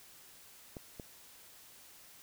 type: clicks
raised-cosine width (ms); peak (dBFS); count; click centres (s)
2; -30; 2; 0.768 / 0.998
effects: white hiss -57 dBFS RMS until 2.22 s